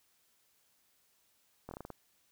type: slowing click train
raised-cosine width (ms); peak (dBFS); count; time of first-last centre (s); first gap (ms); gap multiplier
1; -29; 7; 1.69-1.903; 22; 1.19
effects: white hiss -72 dBFS RMS until 2.31 s